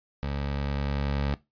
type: tone with level ramp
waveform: 20% pulse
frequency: 70.4 Hz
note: C#2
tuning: 27 cents sharp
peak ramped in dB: -24 to -20 dBFS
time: 0.23-1.34 s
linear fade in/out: 0 ms
effects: noise-tail reverb RT60 0.2 s tail -18 dB re dry + resampled to 11025 Hz